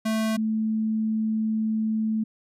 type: tone pair in turn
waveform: square / sine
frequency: 220 / 219 Hz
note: A3 / A3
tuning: 0 / -8 cents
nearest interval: unison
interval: 8 cents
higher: first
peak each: -23 / -22 dBFS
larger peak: second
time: 0.05-0.37 / 0.37-2.24 s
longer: second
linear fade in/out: 10 ms
effects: resampled to 32000 Hz